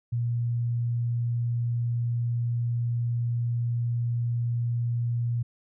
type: tone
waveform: sine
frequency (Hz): 118.8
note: A#2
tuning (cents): +33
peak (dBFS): -24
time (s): 0.12-5.43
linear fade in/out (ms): 10
effects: none